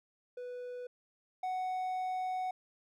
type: tone pair in turn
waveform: triangle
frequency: 493.9 / 742 Hz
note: B4 / F#5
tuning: 0 / +5 cents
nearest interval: perfect fifth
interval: 705 cents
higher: second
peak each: -38 / -31 dBFS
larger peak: second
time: 0.37-0.87 / 1.43-2.51 s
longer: second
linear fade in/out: 5 ms
effects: none

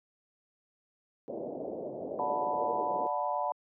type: low-pass noise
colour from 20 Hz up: white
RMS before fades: -36 dBFS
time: 1.28-3.07 s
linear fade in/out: 0 ms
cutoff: 650 Hz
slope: 48 dB/octave
type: chord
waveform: sine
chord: B minor seventh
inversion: first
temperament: equal with one note detuned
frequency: 587.3 / 725.6 / 880 / 987.8 Hz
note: D5 / F#5 / A5 / B5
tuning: 0 / -34 / 0 / 0 cents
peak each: -35 / -34 / -35 / -34 dBFS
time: 2.19-3.52 s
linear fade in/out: 2 ms
type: tone bursts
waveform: sine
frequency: 467.4 Hz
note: A#4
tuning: 5 cents sharp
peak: -33 dBFS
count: 3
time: 2.6-2.813 s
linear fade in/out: 5 ms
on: 41 ms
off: 45 ms
effects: high-pass 300 Hz 12 dB/octave

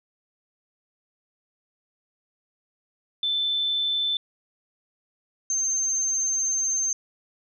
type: tone pair in turn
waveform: sine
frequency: 3528 / 6308 Hz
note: A7 / G8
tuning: +4 / +10 cents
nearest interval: minor seventh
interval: 1006 cents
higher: second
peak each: -22 dBFS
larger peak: neither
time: 3.23-4.17 / 5.5-6.93 s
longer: second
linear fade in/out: 2 ms
effects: none

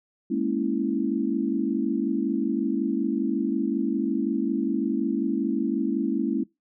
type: chord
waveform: sine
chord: A# half-diminished seventh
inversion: third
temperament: equal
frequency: 207.7 / 233.1 / 277.2 / 329.6 Hz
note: G#3 / A#3 / C#4 / E4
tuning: 0 / 0 / 0 / 0 cents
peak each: -29 / -28 / -27 / -28 dBFS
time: 0.3-6.44 s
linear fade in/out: 10 ms
effects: noise-tail reverb RT60 0.2 s tail -21 dB re dry

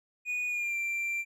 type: tone with pitch glide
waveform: triangle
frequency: 2465 to 2360 Hz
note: D#7 to D7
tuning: -17 to +8 cents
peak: -28 dBFS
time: 0.25-1.25 s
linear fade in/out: 50 ms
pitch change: -75 cents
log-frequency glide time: 0.48-0.76 s
effects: none

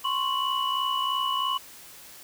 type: tone cluster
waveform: sine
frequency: 1038 / 1101 / 2951 Hz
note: C6 / C#6 / F#7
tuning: -14 / -12 / -5 cents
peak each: -29 / -28 / -29 dBFS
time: 0.04-1.58 s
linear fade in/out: 10 ms
effects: white hiss -47 dBFS RMS until 2.23 s

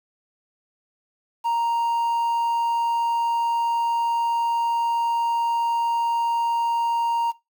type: tone with quantisation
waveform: triangle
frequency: 932.3 Hz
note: A#5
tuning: in tune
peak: -18 dBFS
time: 1.44-7.32 s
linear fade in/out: 20 ms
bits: 8
effects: noise-tail reverb RT60 0.2 s tail -18 dB re dry

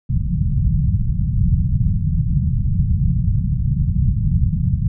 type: low-pass noise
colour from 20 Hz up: white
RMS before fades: -17 dBFS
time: 0.09-4.88 s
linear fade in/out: 5 ms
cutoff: 170 Hz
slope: 48 dB/octave
effects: none

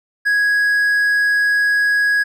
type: tone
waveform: triangle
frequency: 1661.2 Hz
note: G#6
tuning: in tune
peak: -11 dBFS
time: 0.25-2.24 s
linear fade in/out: 20 ms
effects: none

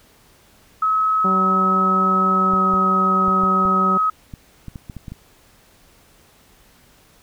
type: tone with pitch glide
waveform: sine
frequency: 1284 to 1272.2 Hz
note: E6 to D#6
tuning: -46 to +38 cents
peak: -15 dBFS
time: 0.82-4.1 s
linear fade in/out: 5 ms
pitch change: -16 cents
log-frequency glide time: 2.47-2.64 s
type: harmonic tone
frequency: 190 Hz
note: F#3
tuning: 46 cents sharp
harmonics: 1 / 2 / 3 / 4 / 5 / 6 / 7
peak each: -21 / -27 / -31 / -33 / -35 / -37 / -38 dBFS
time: 1.24-3.98 s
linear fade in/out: 10 ms
type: clicks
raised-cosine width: 5 ms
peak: -20 dBFS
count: 12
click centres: 2.536 / 2.738 / 3.282 / 3.436 / 3.654 / 4.338 / 4.683 / 4.758 / 4.898 / 4.967 / 5.082 / 5.12 s
effects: pink hiss -53 dBFS RMS until 7.22 s

